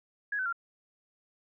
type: tone with pitch steps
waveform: sine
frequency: 1666 / 1518.9 / 1384.8 Hz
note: G#6 / F#6 / F6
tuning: +5 / +45 / -15 cents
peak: -29 dBFS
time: 0.32-0.527 s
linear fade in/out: 5 ms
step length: 69 ms
effects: none